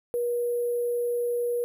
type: tone with sample-and-hold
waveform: sine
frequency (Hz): 480.9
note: B4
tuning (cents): -46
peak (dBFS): -24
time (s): 0.14-1.64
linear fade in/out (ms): 0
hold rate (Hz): 11025
effects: none